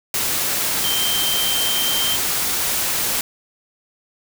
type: tone in noise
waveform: sine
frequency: 3137 Hz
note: G7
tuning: 1 cent sharp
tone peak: -21 dBFS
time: 0.84-2.16 s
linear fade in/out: 2 ms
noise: white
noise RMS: -21 dBFS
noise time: 0.14-3.21 s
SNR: -3 dB
effects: none